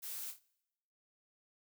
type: noise with echo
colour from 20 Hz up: blue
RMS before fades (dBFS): -44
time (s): 0.02-0.32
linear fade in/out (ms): 20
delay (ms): 27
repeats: 3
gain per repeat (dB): -7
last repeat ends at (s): 0.401
effects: noise-tail reverb RT60 0.9 s tail -24 dB re dry